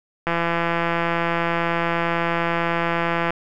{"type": "click train", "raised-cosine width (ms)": 0.5, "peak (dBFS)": -7, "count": 514, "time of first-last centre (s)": [0.27, 3.306], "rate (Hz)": 169, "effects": []}